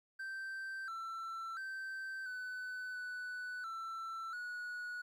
triangle tone with pitch steps, 1560 / 1339 / 1553 / 1503 / 1489 / 1336 / 1462 Hz, G6 / E6 / G6 / F#6 / F#6 / E6 / F#6, -9 / +27 / -17 / +27 / +11 / +23 / -21 cents, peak -39 dBFS, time 0.19-5.02 s, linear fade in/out 10 ms, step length 690 ms, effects 13-bit

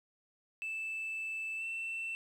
sine tone with pitch glide, 2637 to 2680 Hz, E7 to E7, 0 to +28 cents, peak -34 dBFS, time 0.62-2.15 s, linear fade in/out 0 ms, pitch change +28 cents, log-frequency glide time 1.57-1.64 s, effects tanh soft clip ceiling -34 dBFS + 11-bit

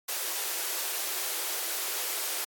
white high-pass noise, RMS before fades -32 dBFS, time 0.08-2.45 s, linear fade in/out 10 ms, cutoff 330 Hz, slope 96 dB/octave, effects AAC 64 kbps

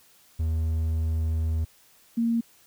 triangle / sine tone pair in turn, 80.1 / 231.5 Hz, E2 / A#3, -49 / -12 cents, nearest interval octave + tritone, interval 1837 cents, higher second, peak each -21 dBFS, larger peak neither, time 0.39-1.65 / 2.17-2.41 s, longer first, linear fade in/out 10 ms, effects white hiss -58 dBFS RMS until 2.66 s

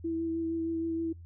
sine tone with vibrato, 328.6 Hz, E4, 5 cents flat, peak -29 dBFS, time 0.04-1.13 s, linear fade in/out 10 ms, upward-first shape sine, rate 6.4 Hz, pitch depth 14 cents each way, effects noise-tail reverb RT60 0.2 s tail -26 dB re dry + added 85 Hz sine -45 dBFS peak until 1.25 s

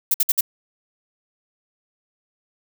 violet noise bursts, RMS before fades -17 dBFS, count 4, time 0.11-0.409 s, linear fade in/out 5 ms, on 32 ms, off 57 ms, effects none

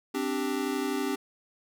square chord, C suspended second, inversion none, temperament equal, 261.6 / 293.7 / 392 Hz, C4 / D4 / G4, 0 / 0 / 0 cents, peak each -33 dBFS, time 0.14-1.16 s, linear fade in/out 10 ms, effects none

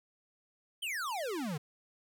square exponential sweep, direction down, 3207 to 138.59 Hz, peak -35 dBFS, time 0.82-1.58 s, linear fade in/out 10 ms, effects none

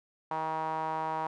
sawtooth tone with band-pass filter, 158.6 Hz, D#3, 33 cents sharp, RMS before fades -33 dBFS, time 0.31-1.27 s, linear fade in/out 2 ms, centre 910 Hz, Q 5.2, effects none

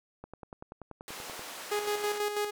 click train, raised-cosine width 1 ms, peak -29 dBFS, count 13, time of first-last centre 0.24-1.394 s, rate 10.4 Hz
pink band-pass noise, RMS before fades -43 dBFS, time 1.08-2.18 s, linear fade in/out 0 ms, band 490 to 14000 Hz, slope 12 dB/octave
sawtooth tone with tremolo, 415.3 Hz, G#4, in tune, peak -24 dBFS, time 1.71-2.51 s, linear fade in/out 10 ms, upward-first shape square, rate 6.1 Hz, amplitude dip 50%
effects none

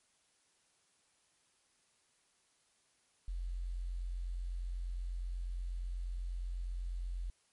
sine tone with quantisation, 44.15 Hz, F1, 20 cents sharp, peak -36 dBFS, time 3.28-7.3 s, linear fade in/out 0 ms, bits 11, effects white hiss -73 dBFS RMS until 7.52 s + MP3 48 kbps

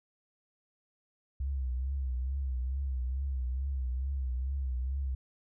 sine tone with vibrato, 65.4 Hz, C2, in tune, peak -30 dBFS, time 1.4-5.15 s, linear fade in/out 5 ms, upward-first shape triangle, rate 2.3 Hz, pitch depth 110 cents each way, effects none

